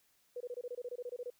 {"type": "tone bursts", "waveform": "sine", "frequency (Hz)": 490.1, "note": "B4", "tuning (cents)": -13, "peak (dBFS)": -38, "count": 14, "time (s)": [0.36, 1.302], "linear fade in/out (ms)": 5, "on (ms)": 45, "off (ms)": 24, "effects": ["white hiss -72 dBFS RMS until 1.39 s"]}